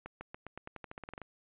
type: accelerating click train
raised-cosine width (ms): 0.5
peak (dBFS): -28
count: 15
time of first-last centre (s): 0.06-1.217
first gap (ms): 150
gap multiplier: 0.9
effects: resampled to 8000 Hz